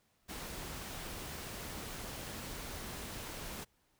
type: noise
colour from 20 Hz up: pink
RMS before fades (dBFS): -44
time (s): 0.28-3.65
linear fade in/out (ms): 20
effects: pink hiss -74 dBFS RMS until 3.99 s